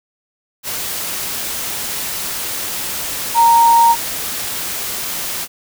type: tone in noise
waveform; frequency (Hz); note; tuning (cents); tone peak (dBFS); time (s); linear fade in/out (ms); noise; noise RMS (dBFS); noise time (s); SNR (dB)
sine; 929; A#5; -6; -7; 3.34-3.96; 50; white; -23; 0.63-5.48; +13
effects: none